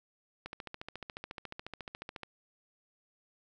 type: click train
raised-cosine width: 0.3 ms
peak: -25 dBFS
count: 26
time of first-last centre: 0.46-2.233 s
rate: 14.1 Hz
effects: none